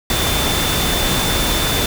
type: tone in noise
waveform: sine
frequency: 3538 Hz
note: A7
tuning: 9 cents sharp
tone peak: -23 dBFS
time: 0.1-1.86 s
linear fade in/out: 2 ms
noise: pink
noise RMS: -18 dBFS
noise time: 0.1-1.86 s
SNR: -8 dB
effects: none